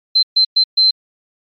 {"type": "tone bursts at uneven times", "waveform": "sine", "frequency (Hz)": 4100, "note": "C8", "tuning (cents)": -36, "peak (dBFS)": -8, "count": 4, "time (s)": [[0.15, 0.23], [0.36, 0.45], [0.56, 0.64], [0.77, 0.91]], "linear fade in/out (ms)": 10, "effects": ["MP3 48 kbps"]}